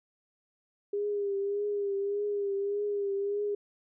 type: tone with vibrato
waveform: sine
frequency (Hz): 404.2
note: G#4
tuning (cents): -47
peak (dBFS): -28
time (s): 0.93-3.55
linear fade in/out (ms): 5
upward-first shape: triangle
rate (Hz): 1.7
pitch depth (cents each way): 46
effects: none